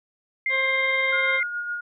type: tone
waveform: sine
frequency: 2104 Hz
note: C7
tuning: 9 cents sharp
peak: -21 dBFS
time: 0.46-1.43 s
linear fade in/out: 2 ms
type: harmonic tone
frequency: 531 Hz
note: C5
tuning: 25 cents sharp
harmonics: 1 / 2 / 3 / 4 / 6 / 7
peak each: -29 / -32 / -34 / -35 / -37 / -37 dBFS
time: 0.49-1.41 s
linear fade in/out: 50 ms
type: tone with tremolo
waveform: sine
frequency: 1432 Hz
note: F6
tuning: 43 cents sharp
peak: -25 dBFS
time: 1.12-1.81 s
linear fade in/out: 10 ms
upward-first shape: sine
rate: 7.1 Hz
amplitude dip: 40%
effects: none